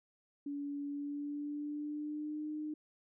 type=tone with pitch glide; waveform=sine; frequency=285.6 to 304.3 Hz; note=D4 to D#4; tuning=-48 to -38 cents; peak=-37 dBFS; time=0.46-2.74 s; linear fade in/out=5 ms; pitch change=+110 cents; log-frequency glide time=0.88-2.5 s; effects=none